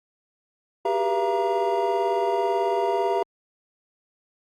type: tone cluster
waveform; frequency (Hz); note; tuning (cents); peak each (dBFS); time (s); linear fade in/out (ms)
triangle; 381 / 399.1 / 482.6 / 680 / 942; G4 / G4 / B4 / F5 / A#5; -49 / +31 / -40 / -46 / +18; -32 / -23 / -28 / -24 / -25; 0.85-3.23; 5
effects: Opus 48 kbps